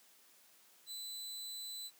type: tone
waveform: sawtooth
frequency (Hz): 4000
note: B7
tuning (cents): +21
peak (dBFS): -40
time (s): 0.86-1.91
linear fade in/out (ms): 50
effects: white hiss -65 dBFS RMS until 1.99 s + high-pass 200 Hz 12 dB/octave